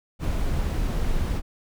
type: noise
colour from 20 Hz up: brown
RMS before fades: -24 dBFS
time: 0.19-1.42 s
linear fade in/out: 50 ms
effects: none